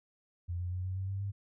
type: tone with pitch steps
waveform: sine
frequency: 87.31 / 89.25 / 91.23 / 93.25 / 95.32 / 97.44 / 99.6 Hz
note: F2 / F2 / F#2 / F#2 / G2 / G2 / G2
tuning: 0 / +38 / -24 / +14 / -48 / -10 / +28 cents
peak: -33 dBFS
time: 0.48-1.32 s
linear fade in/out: 20 ms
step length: 120 ms
effects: none